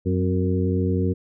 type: harmonic tone with a mistuned harmonic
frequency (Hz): 92.5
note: F#2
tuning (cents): 0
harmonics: 1 / 2 / 3 / 4 / 5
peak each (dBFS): -22 / -25 / -27 / -28 / -29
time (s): 0.05-1.14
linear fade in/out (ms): 20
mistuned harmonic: 3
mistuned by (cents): -56
effects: none